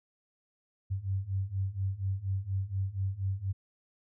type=beating tone pair; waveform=sine; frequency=94.3 / 98.5 Hz; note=F#2 / G2; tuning=+33 / +9 cents; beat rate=4.2 Hz; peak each=-34 / -32 dBFS; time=0.9-3.53 s; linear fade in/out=20 ms; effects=none